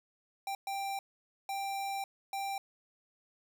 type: tone bursts at uneven times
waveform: square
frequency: 787 Hz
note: G5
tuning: 7 cents sharp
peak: -35 dBFS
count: 4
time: 0.47-0.55 / 0.67-0.99 / 1.49-2.04 / 2.33-2.58 s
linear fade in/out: 2 ms
effects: 12-bit